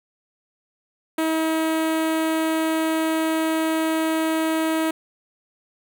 sawtooth tone with notch filter, 320 Hz, D#4, 49 cents sharp, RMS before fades -22 dBFS, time 1.18-4.91 s, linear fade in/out 5 ms, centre 5300 Hz, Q 1.3, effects none

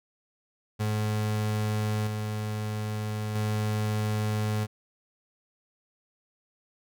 35% pulse tone with tremolo, 106.8 Hz, G#2, 49 cents sharp, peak -24 dBFS, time 0.79-4.67 s, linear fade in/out 20 ms, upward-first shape square, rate 0.39 Hz, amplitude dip 35%, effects none

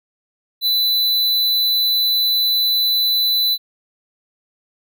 square tone, 3995 Hz, B7, 19 cents sharp, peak -15 dBFS, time 0.61-3.58 s, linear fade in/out 50 ms, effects none

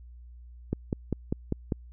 click train, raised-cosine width 3 ms, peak -14 dBFS, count 6, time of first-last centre 0.73-1.722 s, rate 5.04 Hz, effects added 60 Hz sine -45 dBFS peak until 1.92 s

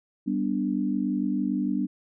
sine chord, G major, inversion none, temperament equal, 196 / 246.9 / 293.7 Hz, G3 / B3 / D4, 0 / 0 / 0 cents, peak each -28 dBFS, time 0.26-1.87 s, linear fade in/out 20 ms, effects none

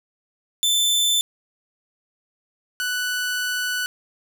sawtooth tone pair in turn, 3534 / 1485.9 Hz, A7 / F#6, +7 / +7 cents, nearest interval octave + minor third, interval 1500 cents, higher first, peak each -14 / -19 dBFS, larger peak first, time 0.63-1.21 / 2.8-3.86 s, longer second, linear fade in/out 0 ms, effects none

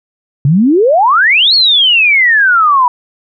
sine exponential two-way sweep, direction up then down, 130.81 to 4435 to 960 Hz, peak -5 dBFS, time 0.45-2.88 s, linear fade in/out 2 ms, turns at 1.54 s, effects none

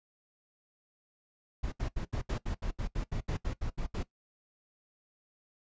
brown noise bursts, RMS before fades -33 dBFS, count 15, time 1.63-4.032 s, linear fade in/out 10 ms, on 92 ms, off 73 ms, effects noise-tail reverb RT60 0.1 s tail -17 dB re dry + resampled to 16000 Hz

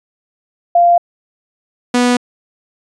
sine / sawtooth tone pair in turn, 694 / 245.4 Hz, F5 / B3, -11 / -11 cents, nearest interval octave + tritone, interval 1800 cents, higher first, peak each -6 dBFS, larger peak neither, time 0.75-0.98 / 1.94-2.17 s, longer neither, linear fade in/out 5 ms, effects resampled to 22050 Hz

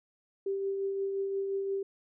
sine tone with tremolo, 392 Hz, G4, in tune, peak -28 dBFS, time 0.46-1.83 s, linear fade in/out 5 ms, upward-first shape triangle, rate 5.7 Hz, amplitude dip 35%, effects none

